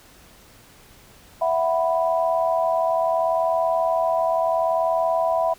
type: chord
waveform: sine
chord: E suspended second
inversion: none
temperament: equal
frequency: 659.3 / 740 / 987.8 Hz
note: E5 / F#5 / B5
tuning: 0 / 0 / 0 cents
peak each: -20 / -25 / -25 dBFS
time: 1.41-5.54 s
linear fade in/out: 10 ms
effects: pink hiss -50 dBFS RMS until 5.58 s